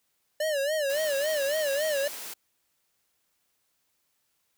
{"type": "tone with vibrato", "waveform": "square", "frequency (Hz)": 587.3, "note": "D5", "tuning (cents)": 0, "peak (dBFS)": -26, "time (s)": [0.4, 2.08], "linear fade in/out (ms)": 5, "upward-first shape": "sine", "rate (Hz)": 3.6, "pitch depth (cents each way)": 130}
{"type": "high-pass noise", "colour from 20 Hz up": "white", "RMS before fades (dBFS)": -39, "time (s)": [0.89, 2.34], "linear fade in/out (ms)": 10, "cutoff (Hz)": 220, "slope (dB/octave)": 12}
{"effects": ["white hiss -74 dBFS RMS until 4.57 s"]}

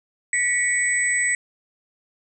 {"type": "tone cluster", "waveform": "sine", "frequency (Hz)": [1948, 2227, 7980], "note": ["B6", "C#7", "B8"], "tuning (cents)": [-24, 7, 17], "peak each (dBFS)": [-21, -25, -24], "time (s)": [0.33, 1.35], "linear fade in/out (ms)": 2, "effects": []}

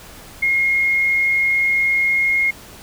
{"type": "tone", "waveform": "sine", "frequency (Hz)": 2147, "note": "C7", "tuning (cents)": 44, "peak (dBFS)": -14, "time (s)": [0.42, 2.51], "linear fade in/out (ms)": 10, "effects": ["pink hiss -40 dBFS RMS until 2.82 s"]}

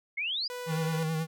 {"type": "exponential sweep", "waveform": "sine", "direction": "up", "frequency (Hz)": [2100, 5040], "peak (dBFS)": -29, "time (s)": [0.17, 0.48], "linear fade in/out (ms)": 10}
{"type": "tone", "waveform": "sawtooth", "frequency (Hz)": 493.9, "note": "B4", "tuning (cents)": 0, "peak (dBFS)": -32, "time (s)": [0.5, 1.03], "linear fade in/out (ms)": 0}
{"type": "tone with vibrato", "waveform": "square", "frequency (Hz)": 159.8, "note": "D#3", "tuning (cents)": 47, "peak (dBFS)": -29, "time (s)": [0.66, 1.27], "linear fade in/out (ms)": 50, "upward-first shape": "sine", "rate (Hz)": 9.3, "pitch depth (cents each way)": 36}
{"effects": []}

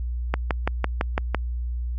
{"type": "click train", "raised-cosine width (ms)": 0.5, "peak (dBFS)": -7, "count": 7, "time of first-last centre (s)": [0.34, 1.347], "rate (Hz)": 5.96, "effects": ["added 60 Hz sine -25 dBFS peak until 1.98 s"]}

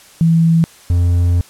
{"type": "tone pair in turn", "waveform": ["sine", "triangle"], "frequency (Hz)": [164.81, 87.31], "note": ["E3", "F2"], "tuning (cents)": [0, 0], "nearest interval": "major seventh", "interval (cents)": 1100, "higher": "first", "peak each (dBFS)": -8, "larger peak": "neither", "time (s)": [[0.21, 0.64], [0.9, 1.41]], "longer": "second", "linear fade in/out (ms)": 0, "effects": ["white hiss -43 dBFS RMS until 1.49 s", "low-pass 11000 Hz 12 dB/octave"]}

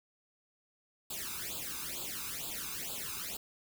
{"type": "noise with flanger", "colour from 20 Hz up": "white", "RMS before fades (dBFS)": -40, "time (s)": [1.1, 3.37], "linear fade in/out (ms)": 5, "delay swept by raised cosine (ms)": [0.25, 0.82], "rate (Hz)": 2.2, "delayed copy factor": 0.95, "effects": []}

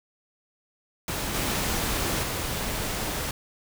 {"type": "noise with level steps", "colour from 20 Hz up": "pink", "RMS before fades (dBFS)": [-30, -27, -30], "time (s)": [1.08, 3.31], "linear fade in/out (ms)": 2, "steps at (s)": [1.34, 2.23], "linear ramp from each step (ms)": 5, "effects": []}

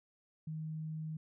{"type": "tone", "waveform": "sine", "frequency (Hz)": 157, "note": "D#3", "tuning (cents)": 16, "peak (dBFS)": -38, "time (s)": [0.47, 1.17], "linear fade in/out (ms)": 5, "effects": []}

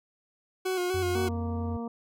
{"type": "tone with vibrato", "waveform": "40% pulse", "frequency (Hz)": 365.8, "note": "F#4", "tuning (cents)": -20, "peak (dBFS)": -26, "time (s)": [0.65, 1.29], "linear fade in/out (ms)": 10, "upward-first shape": "square", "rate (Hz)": 4, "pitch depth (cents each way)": 35}
{"type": "tone with pitch glide", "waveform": "triangle", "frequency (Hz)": [89.4, 87.86], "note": ["F2", "F2"], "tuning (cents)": [41, 11], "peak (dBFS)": -29, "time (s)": [0.94, 1.77], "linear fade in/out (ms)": 5, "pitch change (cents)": -30, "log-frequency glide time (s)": [1.26, 1.43]}
{"type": "harmonic tone", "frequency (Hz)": 233.1, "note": "A#3", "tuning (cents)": 0, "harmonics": [1, 2, 3, 4, 5], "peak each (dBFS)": [-33, -39, -43, -45, -47], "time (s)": [1.15, 1.88], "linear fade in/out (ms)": 5}
{"effects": []}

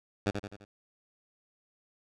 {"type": "tone with echo", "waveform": "10% pulse", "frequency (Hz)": 102.3, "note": "G#2", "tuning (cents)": -26, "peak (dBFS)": -18, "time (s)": [0.26, 0.31], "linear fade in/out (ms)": 5, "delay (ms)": 85, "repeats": 4, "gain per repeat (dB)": -6, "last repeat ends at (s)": 0.65, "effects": ["low-pass 6000 Hz 12 dB/octave"]}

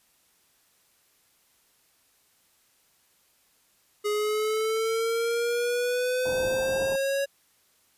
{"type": "exponential sweep", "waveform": "square", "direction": "up", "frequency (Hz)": [415.3, 557], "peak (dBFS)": -25, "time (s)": [4.04, 7.26], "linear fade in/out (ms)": 20}
{"type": "low-pass noise", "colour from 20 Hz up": "white", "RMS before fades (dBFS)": -37, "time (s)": [6.25, 6.96], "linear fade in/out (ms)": 5, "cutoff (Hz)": 980, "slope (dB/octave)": 96}
{"effects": ["white hiss -65 dBFS RMS until 7.97 s", "resampled to 32000 Hz"]}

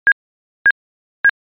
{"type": "tone bursts", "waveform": "sine", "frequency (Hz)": 1629, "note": "G#6", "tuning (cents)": -34, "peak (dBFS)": -6, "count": 3, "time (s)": [0.07, 1.294], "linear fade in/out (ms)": 0, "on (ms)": 48, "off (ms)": 540, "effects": ["resampled to 8000 Hz"]}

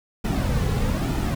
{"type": "noise with flanger", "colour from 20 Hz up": "brown", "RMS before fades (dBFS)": -23, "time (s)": [0.24, 1.35], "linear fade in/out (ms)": 10, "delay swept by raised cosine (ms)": [1.8, 3.3], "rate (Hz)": 1.1, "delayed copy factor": -0.6, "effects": []}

